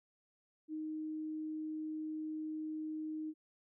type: tone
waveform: sine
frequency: 311.1 Hz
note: D#4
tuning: in tune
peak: -38 dBFS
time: 0.68-3.34 s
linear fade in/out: 50 ms
effects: none